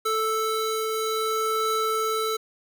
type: tone pair together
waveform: square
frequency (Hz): 439.7 / 1318.5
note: A4 / E6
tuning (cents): -1 / 0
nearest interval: octave + perfect fifth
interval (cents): 1901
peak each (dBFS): -27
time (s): 0.05-2.37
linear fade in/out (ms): 10
effects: none